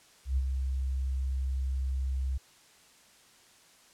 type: tone with ADSR envelope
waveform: sine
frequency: 66 Hz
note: C2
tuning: 16 cents sharp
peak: -23 dBFS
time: 0.25-2.38 s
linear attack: 120 ms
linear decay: 45 ms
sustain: -5 dB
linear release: 10 ms
effects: white hiss -59 dBFS RMS until 3.93 s + low-pass 9000 Hz 12 dB/octave